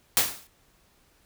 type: noise with exponential decay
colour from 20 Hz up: white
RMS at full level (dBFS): -18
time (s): 0.17-0.47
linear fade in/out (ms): 0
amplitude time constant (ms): 65
effects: pink hiss -63 dBFS RMS until 1.25 s